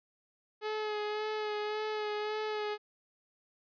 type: tone with vibrato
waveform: sawtooth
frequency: 425 Hz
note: G#4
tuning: 40 cents sharp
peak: -29 dBFS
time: 0.61-2.78 s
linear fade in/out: 50 ms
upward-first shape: sine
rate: 1.8 Hz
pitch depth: 23 cents each way
effects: resampled to 11025 Hz